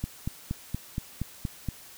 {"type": "click train", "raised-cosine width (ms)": 5, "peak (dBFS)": -17, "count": 8, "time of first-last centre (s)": [0.04, 1.687], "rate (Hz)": 4.25, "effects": ["white hiss -49 dBFS RMS until 1.97 s"]}